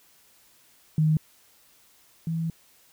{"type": "tone pair in turn", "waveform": "sine", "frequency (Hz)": [155.56, 163.86], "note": ["D#3", "E3"], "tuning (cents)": [0, -10], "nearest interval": "minor second", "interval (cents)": 90, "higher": "second", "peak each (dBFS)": [-18, -25], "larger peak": "first", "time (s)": [[0.98, 1.17], [2.27, 2.5]], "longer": "second", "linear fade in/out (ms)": 2, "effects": ["white hiss -59 dBFS RMS until 2.92 s"]}